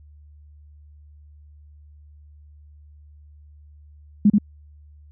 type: tone with echo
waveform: sine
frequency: 206.6 Hz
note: G#3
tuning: 9 cents flat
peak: -10 dBFS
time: 4.25-4.3 s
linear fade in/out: 5 ms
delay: 84 ms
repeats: 1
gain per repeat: -2 dB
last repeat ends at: 4.384 s
effects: added 74 Hz sine -45 dBFS peak until 5.11 s